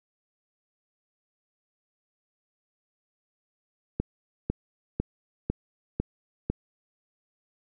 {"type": "click train", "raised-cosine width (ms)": 3, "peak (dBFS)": -13, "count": 6, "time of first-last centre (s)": [4, 6.5], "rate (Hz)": 2, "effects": []}